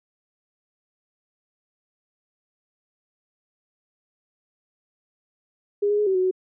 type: tone with pitch steps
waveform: sine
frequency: 408.6 / 414.2 / 419.1 / 381.7 / 369.5 / 372.2 Hz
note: G#4 / G#4 / G#4 / G4 / F#4 / F#4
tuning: -28 / -5 / +16 / -46 / -2 / +10 cents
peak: -18 dBFS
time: 5.82-6.312 s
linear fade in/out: 10 ms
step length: 82 ms
effects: none